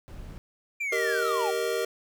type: noise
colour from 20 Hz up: brown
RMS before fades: -41 dBFS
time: 0.08-0.38 s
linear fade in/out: 0 ms
type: linear sweep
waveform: triangle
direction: down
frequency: 2400 to 740 Hz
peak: -26 dBFS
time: 0.8-1.51 s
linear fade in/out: 10 ms
type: chord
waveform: square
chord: Eb major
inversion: first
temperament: just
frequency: 388.9 / 466.7 / 622.3 Hz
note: G4 / Bb4 / Eb5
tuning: -14 / +2 / 0 cents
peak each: -32 / -29 / -34 dBFS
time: 0.92-1.85 s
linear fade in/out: 5 ms
effects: none